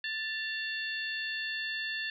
harmonic tone with a mistuned harmonic, 880 Hz, A5, in tune, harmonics 2 / 3 / 4 / 5, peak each -35 / -39 / -41 / -43 dBFS, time 0.04-2.1 s, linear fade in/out 2 ms, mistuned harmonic 3, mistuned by +64 cents, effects none

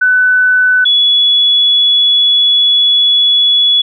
sine tone pair in turn, 1500 / 3395 Hz, F#6 / G#7, +23 / +37 cents, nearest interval octave + major second, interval 1414 cents, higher second, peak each -6 dBFS, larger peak neither, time 0.01-0.85 / 0.85-3.82 s, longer second, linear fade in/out 10 ms, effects none

